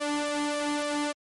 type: tone with flanger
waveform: sawtooth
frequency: 293.7 Hz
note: D4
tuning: in tune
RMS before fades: -29 dBFS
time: 0-1.13 s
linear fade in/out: 20 ms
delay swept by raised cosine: 1.7 to 2.46 ms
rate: 3.5 Hz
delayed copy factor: +0.6
effects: MP3 48 kbps